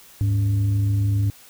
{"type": "tone with frequency modulation", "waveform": "sine", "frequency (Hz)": 103.6, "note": "G#2", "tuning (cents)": -4, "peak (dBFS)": -17, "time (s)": [0.21, 1.3], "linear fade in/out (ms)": 0, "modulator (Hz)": 180, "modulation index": 0.34, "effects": ["white hiss -48 dBFS RMS until 1.49 s"]}